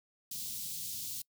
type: band-stop noise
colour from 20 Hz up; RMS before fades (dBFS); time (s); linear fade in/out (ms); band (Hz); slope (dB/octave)
white; -40; 0.31-1.22; 5; 220 to 3500; 24
effects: noise-tail reverb RT60 0.1 s tail -25 dB re dry + high-pass 80 Hz 12 dB/octave